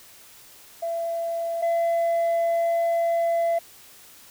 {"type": "tone pair in turn", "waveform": "sine", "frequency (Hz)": [672, 674.8], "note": ["E5", "E5"], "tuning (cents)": [33, 40], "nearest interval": "unison", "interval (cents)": 7, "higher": "second", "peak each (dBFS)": [-24, -17], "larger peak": "second", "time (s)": [[0.82, 1.62], [1.62, 3.59]], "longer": "second", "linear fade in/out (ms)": 10, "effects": ["tanh soft clip ceiling -19 dBFS", "white hiss -49 dBFS RMS until 4.3 s"]}